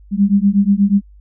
sine beating tone pair, 196.2 / 204.5 Hz, G3 / G#3, +2 / -26 cents, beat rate 8.3 Hz, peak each -13 dBFS, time 0.11-1.02 s, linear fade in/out 50 ms, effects added 50 Hz sine -40 dBFS peak until 1.2 s

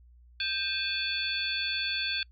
sine tone cluster, 1574 / 2456 / 2638 / 3458 / 4446 Hz, G6 / D#7 / E7 / A7 / C#8, +7 / -23 / +1 / -31 / +4 cents, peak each -35 / -37 / -38 / -33 / -33 dBFS, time 0.4-2.23 s, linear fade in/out 2 ms, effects noise-tail reverb RT60 0.1 s tail -26 dB re dry + added 60 Hz sine -53 dBFS peak until 2.31 s

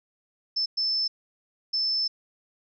sine tone bursts at uneven times, 5274 Hz, E8, in tune, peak -23 dBFS, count 3, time 0.56-0.66 / 0.77-1.08 / 1.73-2.08 s, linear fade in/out 10 ms, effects none

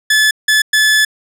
sawtooth tone bursts at uneven times, 1728 Hz, A6, 32 cents flat, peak -5 dBFS, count 3, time 0.1-0.31 / 0.48-0.62 / 0.73-1.05 s, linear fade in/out 5 ms, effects low-pass 12000 Hz 12 dB/octave

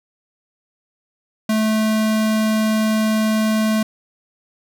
square tone, 217.6 Hz, A3, 19 cents flat, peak -16 dBFS, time 1.49-3.83 s, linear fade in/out 5 ms, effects none

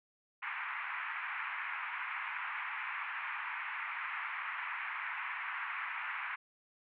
white band-pass noise, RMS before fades -40 dBFS, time 0.42-6.36 s, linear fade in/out 10 ms, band 910 to 2400 Hz, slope 48 dB/octave, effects none

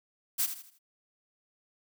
blue noise with echo, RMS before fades -28 dBFS, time 0.38-0.47 s, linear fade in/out 20 ms, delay 80 ms, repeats 4, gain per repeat -9 dB, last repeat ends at 0.79 s, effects none

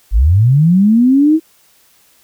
sine linear sweep, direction up, 42.67 to 325.7 Hz, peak -6 dBFS, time 0.11-1.4 s, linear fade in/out 50 ms, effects white hiss -51 dBFS RMS until 2.23 s

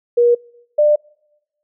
sine tone pair in turn, 478.2 / 596.6 Hz, A#4 / D5, +44 / +27 cents, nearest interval major third, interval 383 cents, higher second, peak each -9 dBFS, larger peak neither, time 0.17-0.35 / 0.78-0.96 s, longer neither, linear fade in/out 10 ms, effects noise-tail reverb RT60 0.9 s tail -26 dB re dry

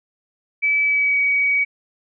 sine tone with pitch glide, 2300 to 2263 Hz, D7 to C#7, -37 to +35 cents, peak -15 dBFS, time 0.62-1.65 s, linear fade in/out 20 ms, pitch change -28 cents, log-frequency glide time 0.82-1.19 s, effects none

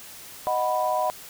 sine chord, B major, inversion first, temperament equal, 622.3 / 740 / 987.8 Hz, D#5 / F#5 / B5, 0 / 0 / 0 cents, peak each -26 dBFS, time 0.47-1.1 s, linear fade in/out 0 ms, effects white hiss -43 dBFS RMS until 1.29 s

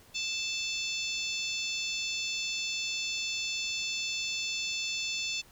harmonic tone with a mistuned harmonic, 880 Hz, A5, in tune, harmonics 3 / 4 / 5 / 6 / 7 / 8, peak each -35 / -37 / -39 / -41 / -42 / -43 dBFS, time 0.14-5.42 s, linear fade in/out 20 ms, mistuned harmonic 8, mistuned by +26 cents, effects pink hiss -58 dBFS RMS until 5.51 s

